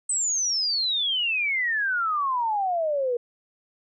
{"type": "exponential sweep", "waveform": "sine", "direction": "down", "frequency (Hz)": [8260, 470.3], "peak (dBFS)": -22, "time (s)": [0.09, 3.17], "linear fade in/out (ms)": 5, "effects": []}